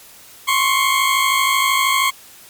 20% pulse tone pair together, 1053.1 / 1106 Hz, C6 / C#6, +11 / -4 cents, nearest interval minor second, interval 85 cents, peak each -12 dBFS, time 0.47-2.11 s, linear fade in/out 20 ms, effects white hiss -43 dBFS RMS until 2.49 s + MP3 96 kbps

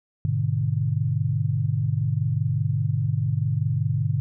sine chord, G# diminished, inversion none, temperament just, 103.83 / 124.59 / 149.51 Hz, G#2 / B2 / D3, 0 / +16 / +31 cents, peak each -25 dBFS, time 0.25-4.2 s, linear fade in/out 0 ms, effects none

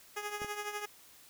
10% pulse tone with tremolo, 415.3 Hz, G#4, in tune, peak -26 dBFS, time 0.16-0.86 s, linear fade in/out 10 ms, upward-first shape triangle, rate 12 Hz, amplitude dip 70%
clicks, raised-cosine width 2 ms, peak -32 dBFS, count 2, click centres 0.418 / 0.446 s
effects white hiss -58 dBFS RMS until 1.29 s

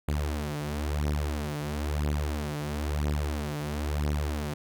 sawtooth beating tone pair, 73.42 / 74.42 Hz, D2 / D2, 0 / +24 cents, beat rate 1 Hz, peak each -27 dBFS, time 0.08-4.54 s, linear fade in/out 5 ms, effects none

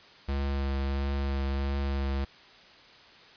square tone with vibrato, 68.9 Hz, C#2, 10 cents flat, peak -28 dBFS, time 0.28-2.25 s, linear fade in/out 10 ms, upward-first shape triangle, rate 1.5 Hz, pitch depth 19 cents each way, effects white hiss -53 dBFS RMS until 3.36 s + resampled to 11025 Hz

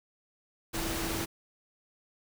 sine tone in noise, 329.6 Hz, E4, in tune, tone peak -37 dBFS, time 0.73-1.26 s, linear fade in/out 20 ms, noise pink, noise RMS -34 dBFS, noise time 0.73-1.26 s, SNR -6 dB, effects none

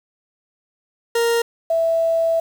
40% pulse / sine tone pair in turn, 466.2 / 659.3 Hz, A#4 / E5, 0 / 0 cents, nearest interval tritone, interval 600 cents, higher second, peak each -15 dBFS, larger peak neither, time 1.15-1.42 / 1.7-2.4 s, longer second, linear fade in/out 5 ms, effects 7-bit

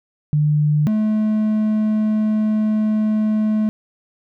sine / triangle tone pair in turn, 149.7 / 215.1 Hz, D3 / A3, +33 / -39 cents, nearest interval tritone, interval 628 cents, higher second, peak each -13 dBFS, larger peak neither, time 0.33-0.87 / 0.87-3.69 s, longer second, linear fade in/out 0 ms, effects none

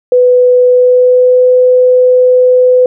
sine tone with pitch glide, 497.4 to 503.2 Hz, B4 to B4, +12 to +32 cents, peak -3 dBFS, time 0.12-2.86 s, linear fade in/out 2 ms, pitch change +20 cents, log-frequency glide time 0.64-1.47 s, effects none

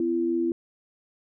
sine tone pair together, 252.7 / 337.3 Hz, B3 / E4, +40 / +40 cents, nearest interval perfect fourth, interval 500 cents, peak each -29 / -23 dBFS, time 0-0.52 s, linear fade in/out 2 ms, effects none

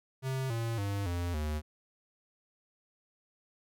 square tone with pitch steps, 132.2 / 115.09 / 100.19 / 87.22 / 75.93 Hz, C3 / A#2 / G2 / F2 / D#2, +18 / -22 / +38 / -2 / -42 cents, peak -32 dBFS, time 0.22-1.62 s, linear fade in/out 50 ms, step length 280 ms, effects none

